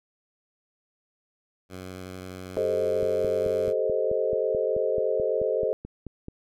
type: tone with vibrato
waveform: 10% pulse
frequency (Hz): 92.5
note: F#2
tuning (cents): 0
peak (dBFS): -29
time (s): 1.69-3.74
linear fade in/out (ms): 50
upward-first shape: sine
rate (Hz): 11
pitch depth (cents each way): 15
type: chord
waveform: sine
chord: A half-diminished seventh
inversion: third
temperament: equal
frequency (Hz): 392 / 440 / 523.3 / 622.3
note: G4 / A4 / C5 / Eb5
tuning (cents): 0 / 0 / 0 / 0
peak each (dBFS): -31 / -27 / -27 / -29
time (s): 2.57-5.73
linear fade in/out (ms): 0
type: click train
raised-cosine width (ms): 3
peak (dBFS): -24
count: 16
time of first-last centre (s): 3.03-6.284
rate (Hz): 4.61
effects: none